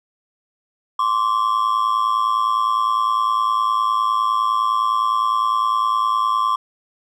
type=ring-modulated tone; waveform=triangle; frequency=1100 Hz; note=C#6; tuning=14 cents flat; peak=-11 dBFS; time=0.99-6.56 s; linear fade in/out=5 ms; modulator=54.9 Hz; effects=none